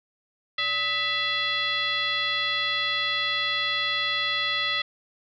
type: tone with frequency modulation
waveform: sine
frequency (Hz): 2680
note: E7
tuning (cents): +28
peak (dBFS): -23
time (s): 0.58-4.82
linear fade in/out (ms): 5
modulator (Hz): 700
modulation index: 1.9
effects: none